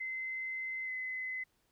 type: tone with pitch glide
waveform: sine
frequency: 2059 to 2034 Hz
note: C7 to C7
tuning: -28 to -50 cents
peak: -36 dBFS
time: 0-1.44 s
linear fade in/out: 10 ms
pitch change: -22 cents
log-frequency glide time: 0.85-0.9 s
effects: pink hiss -75 dBFS RMS until 1.71 s